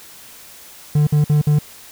triangle tone bursts, 148.8 Hz, D3, 23 cents sharp, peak -9 dBFS, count 4, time 0.95-1.589 s, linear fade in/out 5 ms, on 120 ms, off 53 ms, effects white hiss -41 dBFS RMS until 1.91 s

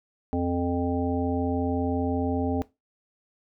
harmonic tone, 87.31 Hz, F2, in tune, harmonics 1 / 3 / 5 / 7 / 9, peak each -30 / -26 / -31 / -35 / -33 dBFS, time 0.33-2.62 s, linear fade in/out 0 ms, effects noise-tail reverb RT60 0.2 s tail -17 dB re dry

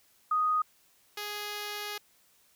sine / 5% pulse tone pair in turn, 1244.5 / 415.3 Hz, D#6 / G#4, 0 / 0 cents, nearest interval octave + perfect fifth, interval 1900 cents, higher first, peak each -24 dBFS, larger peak neither, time 0.31-0.62 / 1.17-1.98 s, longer second, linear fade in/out 5 ms, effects white hiss -65 dBFS RMS until 2.55 s

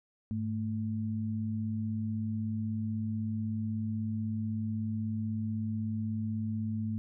sine tone pair together, 103.83 / 220 Hz, G#2 / A3, 0 / 0 cents, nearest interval octave + minor second, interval 1300 cents, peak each -34 / -33 dBFS, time 0.31-6.98 s, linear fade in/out 0 ms, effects none

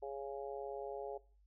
harmonic tone, 138.59 Hz, C#3, in tune, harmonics 3 / 4 / 5 / 6, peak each -44 / -46 / -48 / -50 dBFS, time 0.02-1.18 s, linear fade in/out 10 ms, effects noise-tail reverb RT60 0.4 s tail -20 dB re dry + added 50 Hz sine -65 dBFS peak until 1.46 s

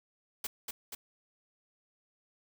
white noise with echo, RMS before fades -36 dBFS, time 0.44-0.47 s, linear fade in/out 5 ms, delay 240 ms, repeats 2, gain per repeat -3 dB, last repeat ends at 0.95 s, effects none

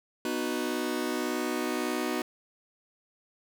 sawtooth chord, B major, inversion none, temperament just, 246.9 / 308.7 / 370.4 Hz, B3 / D#4 / F#4, 0 / -14 / +2 cents, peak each -29 dBFS, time 0.25-2.22 s, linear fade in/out 2 ms, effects none

